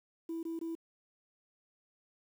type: tone bursts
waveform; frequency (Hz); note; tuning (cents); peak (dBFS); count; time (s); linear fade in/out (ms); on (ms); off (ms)
sine; 329.6; E4; 0; -34; 3; 0.29-0.752; 5; 140; 21
effects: tanh soft clip ceiling -33 dBFS + 10-bit